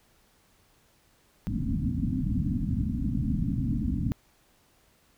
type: low-pass noise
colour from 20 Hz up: white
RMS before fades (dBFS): -28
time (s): 1.47-4.12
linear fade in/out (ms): 0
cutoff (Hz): 280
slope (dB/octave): 96
effects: pink hiss -64 dBFS RMS until 5.17 s